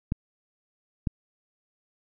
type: clicks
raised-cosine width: 5 ms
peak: -13 dBFS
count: 2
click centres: 0.121 / 1.072 s
effects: none